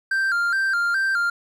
triangle tone with vibrato, 1480 Hz, F#6, in tune, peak -17 dBFS, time 0.11-1.3 s, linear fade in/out 5 ms, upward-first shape square, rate 2.4 Hz, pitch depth 100 cents each way, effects none

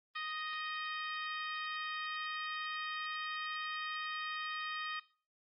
harmonic tone, 622.3 Hz, D#5, in tune, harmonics 2 / 3 / 4 / 5 / 6 / 7 / 8, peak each -42 / -43 / -46 / -48 / -50 / -56 / -56 dBFS, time 0.15-5 s, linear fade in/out 10 ms, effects noise-tail reverb RT60 0.4 s tail -19 dB re dry + Opus 24 kbps

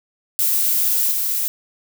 violet noise with level steps, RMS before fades -18 / -21 dBFS, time 0.39-1.48 s, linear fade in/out 0 ms, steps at 1.11 s, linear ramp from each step 5 ms, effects none

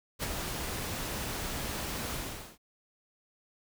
pink noise with ADSR envelope, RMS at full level -32 dBFS, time 0.19-2.58 s, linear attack 41 ms, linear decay 29 ms, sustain -4 dB, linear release 430 ms, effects none

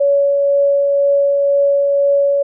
sine tone with tremolo, 563 Hz, C#5, 27 cents sharp, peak -9 dBFS, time 0-2.43 s, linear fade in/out 10 ms, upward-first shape triangle, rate 2 Hz, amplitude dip 25%, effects none

